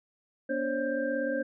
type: tone cluster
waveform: sine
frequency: 242.5 / 288.5 / 534 / 571 / 1581 Hz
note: B3 / D4 / C5 / D5 / G6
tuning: -31 / -31 / +35 / -49 / +14 cents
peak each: -36 / -34 / -30 / -39 / -36 dBFS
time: 0.49-1.43 s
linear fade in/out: 10 ms
effects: none